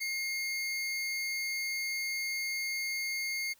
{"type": "tone pair together", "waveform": "square", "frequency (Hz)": [2140, 4535], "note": ["C7", "C#8"], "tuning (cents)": [38, 39], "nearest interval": "octave + minor second", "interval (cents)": 1301, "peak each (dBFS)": [-34, -39], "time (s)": [0, 3.54], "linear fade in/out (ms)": 20, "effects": ["white hiss -64 dBFS RMS until 3.59 s"]}